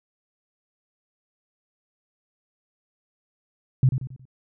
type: tone with echo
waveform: sine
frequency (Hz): 129.9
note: C3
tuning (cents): -12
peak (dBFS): -13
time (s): 3.83-3.89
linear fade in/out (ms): 2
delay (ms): 91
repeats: 4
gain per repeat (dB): -8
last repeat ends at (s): 4.254
effects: none